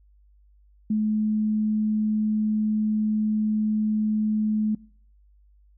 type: tone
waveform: sine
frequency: 214.5 Hz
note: A3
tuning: 44 cents flat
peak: -20 dBFS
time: 0.9-4.75 s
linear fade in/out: 5 ms
effects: noise-tail reverb RT60 0.5 s tail -23 dB re dry + added 50 Hz sine -54 dBFS peak until 5.77 s